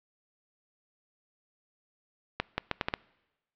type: accelerating click train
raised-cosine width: 0.3 ms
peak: -11 dBFS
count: 6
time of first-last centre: 2.4-2.939 s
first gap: 180 ms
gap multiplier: 0.74
effects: noise-tail reverb RT60 1.0 s tail -24 dB re dry + low-pass 4000 Hz 12 dB/octave